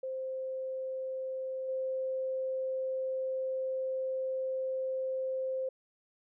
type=tone with level steps; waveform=sine; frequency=523.3 Hz; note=C5; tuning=in tune; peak=-34 / -31 dBFS; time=0.03-5.69 s; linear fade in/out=5 ms; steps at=1.68 s; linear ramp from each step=10 ms; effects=none